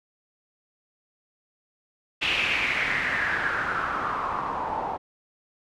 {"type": "noise with low-pass filter sweep", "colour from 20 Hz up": "white", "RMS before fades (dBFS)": -27, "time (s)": [2.21, 4.98], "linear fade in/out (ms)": 20, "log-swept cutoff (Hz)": [2800, 810], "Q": 5.5, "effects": []}